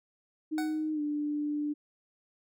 sine tone with pitch glide, 310.4 to 295.7 Hz, D#4 to D4, -4 to +12 cents, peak -29 dBFS, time 0.51-1.74 s, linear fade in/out 20 ms, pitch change -84 cents, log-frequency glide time 0.93-1.01 s
25% pulse tone with exponential decay, 746 Hz, F#5, 14 cents sharp, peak -29 dBFS, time 0.58-0.9 s, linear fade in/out 1 ms, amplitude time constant 68 ms
effects none

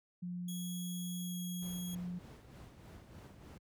sine tone, 177.6 Hz, F3, 29 cents sharp, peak -38 dBFS, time 0.22-2.19 s, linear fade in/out 10 ms
10% pulse tone with pitch glide, 3330 to 3307 Hz, G#7 to G#7, +4 to -8 cents, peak -38 dBFS, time 0.48-1.95 s, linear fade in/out 5 ms, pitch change -12 cents, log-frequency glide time 1.18-1.36 s
brown noise with tremolo, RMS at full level -47 dBFS, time 1.62-3.58 s, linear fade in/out 5 ms, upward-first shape sine, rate 3.3 Hz, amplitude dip 50%
effects high-pass 80 Hz 12 dB/octave

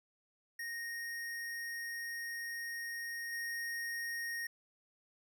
square tone with level steps, 1861 Hz, A#6, 3 cents flat, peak -40 / -38 dBFS, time 0.59-4.47 s, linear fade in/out 5 ms, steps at 3.32 s, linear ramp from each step 10 ms, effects none

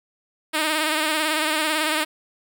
5% pulse tone with vibrato, 310 Hz, D#4, 6 cents flat, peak -9 dBFS, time 0.53-2.05 s, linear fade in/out 20 ms, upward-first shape sine, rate 18 Hz, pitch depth 53 cents each way, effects none

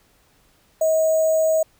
sine tone with sample-and-hold, 636 Hz, D#5, 38 cents sharp, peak -15 dBFS, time 0.81-1.63 s, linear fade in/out 5 ms, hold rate 7350 Hz, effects pink hiss -59 dBFS RMS until 1.79 s

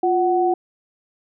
sine tone pair together, 351.8 / 745.4 Hz, F4 / F#5, +13 / +13 cents, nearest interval octave + minor second, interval 1300 cents, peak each -18 dBFS, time 0.03-0.54 s, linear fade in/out 5 ms, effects none

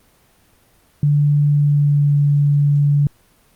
sine tone with pitch glide, 146 to 144.24 Hz, D3 to D3, -10 to -31 cents, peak -11 dBFS, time 1.03-3.07 s, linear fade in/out 2 ms, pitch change -21 cents, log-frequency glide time 1.46-2.15 s, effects pink hiss -55 dBFS RMS until 3.55 s + Opus 24 kbps

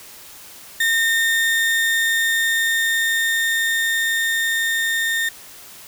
35% pulse tone with level ramp, 1826 Hz, A#6, 36 cents flat, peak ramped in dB -14 to -17 dBFS, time 0.8-5.29 s, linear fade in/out 5 ms, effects white hiss -41 dBFS RMS until 5.87 s

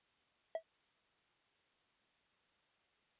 triangle tone with exponential decay, 650 Hz, E5, 24 cents flat, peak -30 dBFS, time 0.55-0.63 s, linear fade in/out 2 ms, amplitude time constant 16 ms, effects white hiss -75 dBFS RMS until 3.19 s + resampled to 8000 Hz

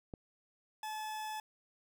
click, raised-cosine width 2 ms, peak -30 dBFS, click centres 0.138 s
40% pulse tone, 862 Hz, A5, 36 cents flat, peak -38 dBFS, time 0.83-1.4 s, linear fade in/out 2 ms
effects none

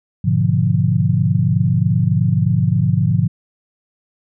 sine chord, G# diminished seventh, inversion none, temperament equal, 103.83 / 123.47 / 146.83 / 174.61 Hz, G#2 / B2 / D3 / F3, 0 / 0 / 0 / 0 cents, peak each -18 dBFS, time 0.24-3.28 s, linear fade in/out 10 ms, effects none

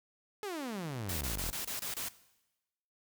sawtooth exponential sweep, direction down, 434.7 to 35.57 Hz, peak -33 dBFS, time 0.43-1.51 s, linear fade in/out 0 ms
white noise bursts, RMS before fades -38 dBFS, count 7, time 1.09-2.086 s, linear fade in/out 2 ms, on 120 ms, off 26 ms
effects noise-tail reverb RT60 1.0 s tail -18 dB re dry

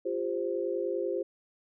sine chord, F suspended second, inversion none, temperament equal with one note detuned, 349.2 / 399.3 / 523.3 Hz, F4 / G4 / C5, 0 / +32 / 0 cents, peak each -33 dBFS, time 0.05-1.23 s, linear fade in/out 10 ms, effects none

